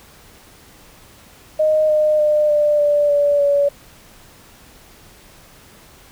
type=tone with pitch steps; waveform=sine; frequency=619 / 610.5 / 602.1 / 593.8 / 585.6 / 577.5 / 569.6 Hz; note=D#5 / D#5 / D5 / D5 / D5 / D5 / C#5; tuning=-9 / -33 / +43 / +19 / -5 / -29 / +47 cents; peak=-12 dBFS; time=1.59-3.69 s; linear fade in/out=10 ms; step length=300 ms; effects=pink hiss -46 dBFS RMS until 6.11 s